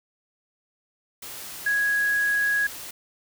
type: tone in noise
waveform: sine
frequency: 1661.2 Hz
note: G#6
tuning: in tune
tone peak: -20 dBFS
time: 1.66-2.67 s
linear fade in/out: 5 ms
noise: white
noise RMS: -38 dBFS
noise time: 1.22-2.91 s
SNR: +15 dB
effects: none